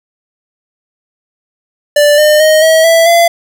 square tone with pitch steps, 587.3 / 604.9 / 622.9 / 641.6 / 660.7 / 680.5 Hz, D5 / D#5 / D#5 / E5 / E5 / F5, 0 / -49 / +2 / -47 / +4 / -45 cents, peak -5 dBFS, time 1.96-3.28 s, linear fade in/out 5 ms, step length 220 ms, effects none

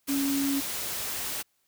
sine tone in noise, 277.2 Hz, C#4, in tune, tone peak -25 dBFS, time 0.08-0.61 s, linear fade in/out 20 ms, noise white, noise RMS -33 dBFS, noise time 0.07-1.43 s, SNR +5 dB, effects white hiss -72 dBFS RMS until 1.67 s

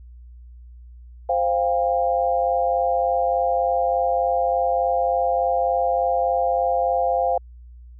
sine chord, C suspended fourth, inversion none, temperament equal with one note detuned, 523.3 / 698.5 / 801.9 Hz, C5 / F5 / G5, 0 / 0 / +39 cents, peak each -22 / -21 / -24 dBFS, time 1.29-7.38 s, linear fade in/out 5 ms, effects added 60 Hz sine -40 dBFS peak until 7.99 s

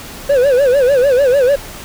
triangle tone with vibrato, 530 Hz, C5, 22 cents sharp, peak -6 dBFS, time 0.29-1.56 s, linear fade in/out 10 ms, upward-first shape sine, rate 6.7 Hz, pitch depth 150 cents each way, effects pink hiss -31 dBFS RMS until 1.84 s

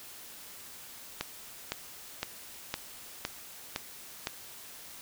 click train, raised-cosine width 0.2 ms, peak -14 dBFS, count 7, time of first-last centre 1.21-4.271 s, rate 1.96 Hz, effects white hiss -48 dBFS RMS until 5.01 s

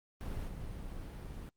brown noise with level steps, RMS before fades -39 / -43 dBFS, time 0.21-1.49 s, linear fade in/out 0 ms, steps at 0.47 s, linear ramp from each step 20 ms, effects Opus 32 kbps

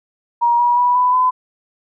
sine tone with pitch steps, 948 / 963.5 / 979.2 / 995.1 / 1011.4 Hz, A#5 / B5 / B5 / B5 / B5, +29 / -43 / -15 / +13 / +41 cents, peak -11 dBFS, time 0.41-1.31 s, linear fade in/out 20 ms, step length 180 ms, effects none

